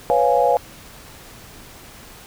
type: chord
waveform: sine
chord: C# dominant seventh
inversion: third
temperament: equal with one note detuned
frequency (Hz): 495.6 / 554.4 / 698.5 / 830.6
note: B4 / C#5 / E#5 / G#5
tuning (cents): +6 / 0 / 0 / 0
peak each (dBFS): -19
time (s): 0.1-0.57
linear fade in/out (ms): 0
effects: pink hiss -42 dBFS RMS until 2.26 s